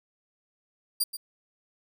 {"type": "tone with echo", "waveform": "15% pulse", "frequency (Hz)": 4763, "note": "D8", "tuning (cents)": 24, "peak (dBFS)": -16, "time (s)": [1, 1.04], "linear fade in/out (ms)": 10, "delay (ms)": 130, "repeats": 1, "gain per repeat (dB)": -11, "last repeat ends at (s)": 1.17, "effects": []}